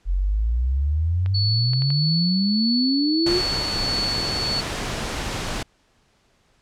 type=exponential sweep; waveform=sine; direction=up; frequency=42.82 to 372.3 Hz; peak=-18 dBFS; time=0.05-3.42 s; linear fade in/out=50 ms
type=clicks; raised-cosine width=0.3 ms; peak=-21 dBFS; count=5; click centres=1.261 / 1.734 / 1.821 / 1.904 / 4.816 s
type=tone with tremolo; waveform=sine; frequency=4435 Hz; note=C#8; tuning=in tune; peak=-21 dBFS; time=1.34-4.61 s; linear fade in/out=10 ms; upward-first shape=sine; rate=1.6 Hz; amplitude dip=30%
type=noise; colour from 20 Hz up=pink; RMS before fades=-27 dBFS; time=3.26-5.63 s; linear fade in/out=5 ms
effects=pink hiss -62 dBFS RMS until 6.61 s + low-pass 7000 Hz 12 dB/octave